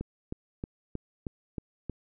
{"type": "click train", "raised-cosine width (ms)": 3, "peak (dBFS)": -21, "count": 7, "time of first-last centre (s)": [0.01, 1.897], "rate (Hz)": 3.18, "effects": []}